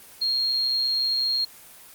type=tone; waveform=sine; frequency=4242 Hz; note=C8; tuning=23 cents sharp; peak=-21 dBFS; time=0.21-1.45 s; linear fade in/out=10 ms; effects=white hiss -47 dBFS RMS until 1.94 s + Opus 24 kbps